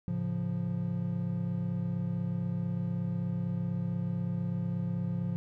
triangle chord, A augmented, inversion none, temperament equal, 110 / 138.59 / 174.61 Hz, A2 / C#3 / E#3, 0 / 0 / 0 cents, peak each -34 / -35 / -30 dBFS, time 0.08-5.36 s, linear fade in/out 0 ms, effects none

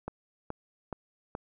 click train, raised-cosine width 1 ms, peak -21 dBFS, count 4, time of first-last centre 0.08-1.351 s, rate 2.36 Hz, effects none

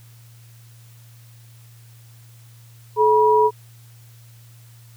sine tone pair together, 430.2 / 965.8 Hz, A4 / B5, -39 / -39 cents, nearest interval octave + major second, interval 1400 cents, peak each -15 dBFS, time 2.96-3.51 s, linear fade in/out 50 ms, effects added 116 Hz sine -44 dBFS peak until 4.96 s + white hiss -54 dBFS RMS until 4.96 s

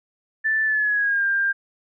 sine tone with pitch glide, 1760 to 1595.4 Hz, A6 to G6, 0 to +30 cents, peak -18 dBFS, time 0.44-1.53 s, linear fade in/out 20 ms, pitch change -170 cents, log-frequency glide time 0.64-1.25 s, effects none

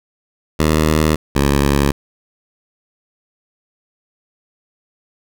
10% pulse tone pair in turn, 77.7 / 70.39 Hz, D#2 / C#2, -2 / +27 cents, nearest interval major second, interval 171 cents, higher first, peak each -4 dBFS, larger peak neither, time 0.59-1.16 / 1.35-1.92 s, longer neither, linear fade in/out 10 ms, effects none

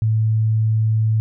sine tone, 110 Hz, A2, in tune, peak -14 dBFS, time 0.02-1.2 s, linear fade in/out 0 ms, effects none

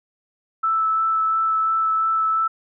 sine tone with vibrato, 1315 Hz, E6, 5 cents flat, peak -17 dBFS, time 0.63-2.48 s, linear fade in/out 10 ms, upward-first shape sine, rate 2.9 Hz, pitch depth 9 cents each way, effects none

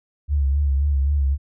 sine tone with vibrato, 70.4 Hz, C#2, 27 cents sharp, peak -16 dBFS, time 0.28-1.38 s, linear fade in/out 50 ms, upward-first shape sine, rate 3.8 Hz, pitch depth 65 cents each way, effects none

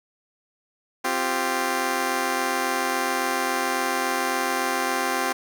10% pulse chord, C suspended fourth, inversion none, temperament just, 261.6 / 348.8 / 392.4 Hz, C4 / F4 / G4, 0 / -2 / +2 cents, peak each -20 dBFS, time 1.04-5.33 s, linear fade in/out 10 ms, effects none

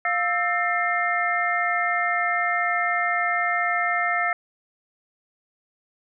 sine tone cluster, 702 / 1318 / 1799 / 2113 Hz, F5 / E6 / A6 / C7, +9 / -1 / +38 / +16 cents, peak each -26 dBFS, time 0.05-4.33 s, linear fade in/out 2 ms, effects none

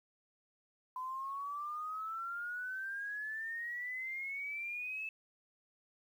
sine exponential sweep, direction up, 1011 to 2628 Hz, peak -38 dBFS, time 0.96-5.09 s, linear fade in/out 2 ms, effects 11-bit

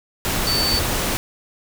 sine tone in noise, 4540 Hz, C#8, 41 cents sharp, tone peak -19 dBFS, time 0.47-0.79 s, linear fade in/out 0 ms, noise pink, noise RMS -22 dBFS, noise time 0.25-1.17 s, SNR 0 dB, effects none

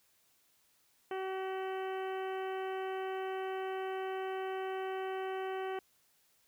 harmonic tone, 380 Hz, F#4, 46 cents sharp, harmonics 1 / 2 / 3 / 4 / 5 / 6 / 7 / 8, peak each -37 / -41 / -48 / -49 / -51 / -56 / -56 / -55 dBFS, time 1.11-5.79 s, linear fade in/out 2 ms, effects white hiss -71 dBFS RMS until 6.47 s

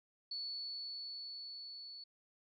sine tone with level ramp, 4435 Hz, C#8, in tune, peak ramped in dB -39 to -48 dBFS, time 0.31-2.04 s, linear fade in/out 5 ms, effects none

